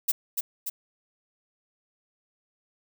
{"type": "noise with echo", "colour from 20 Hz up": "violet", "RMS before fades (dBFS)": -23, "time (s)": [0.08, 0.12], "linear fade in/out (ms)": 10, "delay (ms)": 290, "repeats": 2, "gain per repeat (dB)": -4, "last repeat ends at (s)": 0.7, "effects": []}